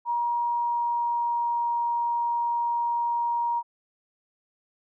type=tone with pitch glide; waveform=sine; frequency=950 to 944.5 Hz; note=A#5 to A#5; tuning=+33 to +22 cents; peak=-23 dBFS; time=0.05-3.63 s; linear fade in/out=50 ms; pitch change=-11 cents; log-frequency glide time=0.42-1.71 s; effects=none